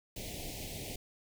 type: band-stop noise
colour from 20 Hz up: pink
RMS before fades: -42 dBFS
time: 0.16-0.96 s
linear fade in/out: 5 ms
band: 780 to 2100 Hz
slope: 48 dB/octave
effects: none